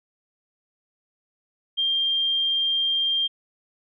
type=tone; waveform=sine; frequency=3191 Hz; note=G7; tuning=30 cents sharp; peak=-20 dBFS; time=1.77-3.28 s; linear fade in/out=20 ms; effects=none